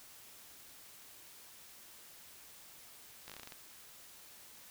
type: slowing click train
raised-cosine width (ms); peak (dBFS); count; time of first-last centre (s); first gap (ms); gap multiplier
0.2; -30; 9; 3.28-3.522; 17; 1.16
effects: white hiss -56 dBFS RMS until 4.7 s